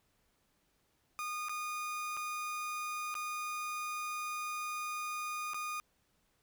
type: tone with dropouts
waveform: 30% pulse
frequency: 1226 Hz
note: D#6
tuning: 26 cents flat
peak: -34 dBFS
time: 1.19-5.8 s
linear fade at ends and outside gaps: 0 ms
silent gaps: 1.485-1.494 / 2.168-2.172 / 3.142-3.152 / 5.535-5.544 s
effects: pink hiss -75 dBFS RMS until 6.42 s